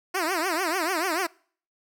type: tone with vibrato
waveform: 10% pulse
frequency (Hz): 346.9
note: F4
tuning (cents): -12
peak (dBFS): -16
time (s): 0.14-1.27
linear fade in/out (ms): 10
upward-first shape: triangle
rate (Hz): 6.8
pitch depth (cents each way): 240
effects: noise-tail reverb RT60 0.5 s tail -25 dB re dry